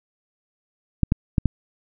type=clicks; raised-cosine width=5 ms; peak=-5 dBFS; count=4; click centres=1.033 / 1.121 / 1.382 / 1.457 s; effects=none